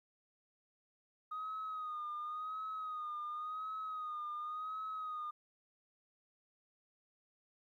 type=tone with vibrato; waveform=sine; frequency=1244.5 Hz; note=D#6; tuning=in tune; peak=-38 dBFS; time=1.31-5.31 s; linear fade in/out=10 ms; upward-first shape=sine; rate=0.92 Hz; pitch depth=55 cents each way; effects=tanh soft clip ceiling -36 dBFS + 13-bit